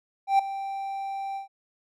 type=tone with ADSR envelope; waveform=triangle; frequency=784 Hz; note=G5; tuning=in tune; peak=-13 dBFS; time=0.27-1.48 s; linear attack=120 ms; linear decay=6 ms; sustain=-15 dB; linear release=120 ms; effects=none